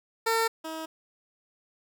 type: tone pair in turn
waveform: 15% pulse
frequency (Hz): 452.9 / 319.6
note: A#4 / D#4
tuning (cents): -50 / +47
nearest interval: tritone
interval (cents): 603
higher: first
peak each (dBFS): -17 / -28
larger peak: first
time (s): 0.26-0.48 / 0.64-0.86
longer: neither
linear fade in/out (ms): 10
effects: none